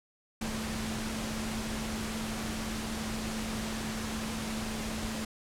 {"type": "tone in noise", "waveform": "sine", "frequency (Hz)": 220, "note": "A3", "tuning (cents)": 0, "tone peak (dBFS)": -36, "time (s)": [0.41, 5.25], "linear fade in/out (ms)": 5, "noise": "pink", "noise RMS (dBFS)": -37, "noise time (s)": [0.41, 5.25], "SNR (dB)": -2, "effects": ["low-pass 10000 Hz 12 dB/octave"]}